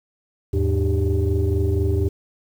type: tone cluster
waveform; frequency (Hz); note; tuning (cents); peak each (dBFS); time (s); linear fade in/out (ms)
sine; 80.3 / 104.4 / 299.2 / 392.2; E2 / G#2 / D4 / G4; -45 / +10 / +32 / +1; -19 / -21 / -28 / -23; 0.53-2.09; 10
effects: tanh soft clip ceiling -11 dBFS + 8-bit